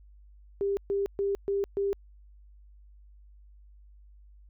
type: tone bursts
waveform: sine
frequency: 398.1 Hz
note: G4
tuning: 27 cents sharp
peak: -25 dBFS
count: 5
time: 0.61-1.93 s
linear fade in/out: 0 ms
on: 160 ms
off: 130 ms
effects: added 50 Hz sine -51 dBFS peak until 4.49 s